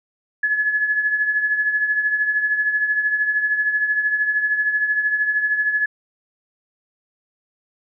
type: tone with tremolo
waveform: sine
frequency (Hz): 1705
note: G#6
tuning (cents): +45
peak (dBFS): -14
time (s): 0.43-5.86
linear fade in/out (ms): 5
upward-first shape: triangle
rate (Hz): 13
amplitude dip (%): 65
effects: none